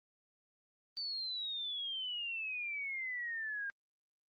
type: exponential sweep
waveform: sine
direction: down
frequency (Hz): 4591 to 1599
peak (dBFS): -37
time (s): 0.97-3.7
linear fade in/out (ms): 0
effects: Opus 24 kbps